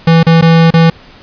square tone with dropouts, 164.81 Hz, E3, in tune, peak -4 dBFS, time 0.07-0.9 s, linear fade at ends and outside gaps 5 ms, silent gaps 0.231-0.266 / 0.413-0.423 / 0.706-0.738 s, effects pink hiss -38 dBFS RMS until 1.22 s + resampled to 11025 Hz

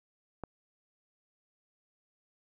click, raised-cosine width 1 ms, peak -24 dBFS, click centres 0.437 s, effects 11-bit

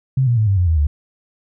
sine tone with pitch steps, 132.2 / 119.84 / 108.63 / 98.47 / 89.26 / 80.91 / 73.34 Hz, C3 / A#2 / A2 / G2 / F2 / E2 / D2, +18 / +48 / -22 / +8 / +38 / -32 / -2 cents, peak -12 dBFS, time 0.17-0.87 s, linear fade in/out 5 ms, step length 100 ms, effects none

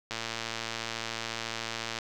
click train, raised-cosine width 0.2 ms, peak -16 dBFS, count 215, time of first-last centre 0.11-1.987 s, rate 114 Hz, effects none

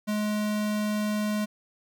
square tone, 210.7 Hz, G#3, 25 cents sharp, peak -26 dBFS, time 0.07-1.46 s, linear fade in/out 20 ms, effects 11-bit

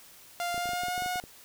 sawtooth tone with pitch glide, 698.5 to 725.2 Hz, F5 to F#5, 0 to -35 cents, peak -26 dBFS, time 0.4-1.2 s, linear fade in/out 0 ms, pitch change +65 cents, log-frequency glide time 0.53-1.01 s
clicks, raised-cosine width 2 ms, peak -30 dBFS, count 12, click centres 0.544 / 0.579 / 0.657 / 0.691 / 0.734 / 0.835 / 0.884 / 0.979 / 1.022 / 1.061 / 1.158 / 1.239 s
effects white hiss -53 dBFS RMS until 1.44 s

